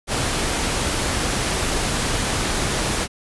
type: noise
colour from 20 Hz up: pink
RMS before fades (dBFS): -22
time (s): 0.07-3.08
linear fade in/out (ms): 50
effects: resampled to 24000 Hz